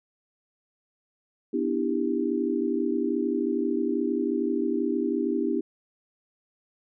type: chord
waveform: sine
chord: E minor seventh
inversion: second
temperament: just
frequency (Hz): 247.2 / 296.7 / 329.6 / 395.6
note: B3 / D4 / E4 / G4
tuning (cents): +2 / +18 / 0 / +16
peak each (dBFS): -29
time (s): 1.53-5.61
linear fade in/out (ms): 10
effects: none